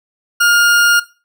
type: tone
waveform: 40% pulse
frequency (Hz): 1416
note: F6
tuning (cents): +23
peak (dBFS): -8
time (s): 0.4-1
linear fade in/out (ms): 10
effects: noise-tail reverb RT60 0.3 s tail -17 dB re dry